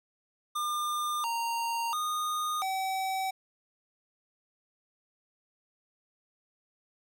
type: tone with pitch steps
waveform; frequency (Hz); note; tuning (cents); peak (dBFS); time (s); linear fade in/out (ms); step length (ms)
square; 1203 / 927 / 1230 / 764; D6 / A#5 / D#6 / G5; +41 / -10 / -20 / -45; -30; 0.55-3.31; 10; 690
effects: none